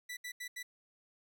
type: tone bursts at uneven times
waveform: sawtooth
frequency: 1973 Hz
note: B6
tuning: 2 cents flat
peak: -37 dBFS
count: 4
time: 0.09-0.17 / 0.24-0.32 / 0.4-0.48 / 0.56-0.63 s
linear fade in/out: 10 ms
effects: none